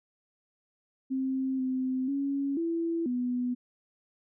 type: tone with pitch steps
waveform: sine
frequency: 263.9 / 258.8 / 278.1 / 333.5 / 247.3 Hz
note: C4 / C4 / C#4 / E4 / B3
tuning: +15 / -19 / +6 / +20 / +3 cents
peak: -27 dBFS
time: 1.1-3.55 s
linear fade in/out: 20 ms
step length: 490 ms
effects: none